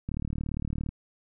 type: click train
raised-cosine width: 5 ms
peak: -20 dBFS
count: 31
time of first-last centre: 0.09-0.89 s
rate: 37.5 Hz
effects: none